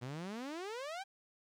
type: exponential sweep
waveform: sawtooth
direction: up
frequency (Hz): 117.7 to 810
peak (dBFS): -37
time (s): 0.01-1.04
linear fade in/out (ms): 20
effects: low-pass 7000 Hz 12 dB/octave + 12-bit